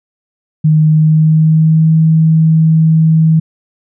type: tone with pitch glide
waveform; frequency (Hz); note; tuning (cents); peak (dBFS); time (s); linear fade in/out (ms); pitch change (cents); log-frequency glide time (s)
sine; 155.2 to 159.93; D#3 to D#3; -4 to +48; -5; 0.64-3.4; 10; +52; 0.86-1.93
effects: none